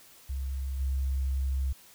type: tone with level steps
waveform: sine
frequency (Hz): 66.8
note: C2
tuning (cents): +36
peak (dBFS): -30 / -26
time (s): 0.29-1.73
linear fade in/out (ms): 10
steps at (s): 0.79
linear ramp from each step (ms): 20
effects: white hiss -55 dBFS RMS until 1.94 s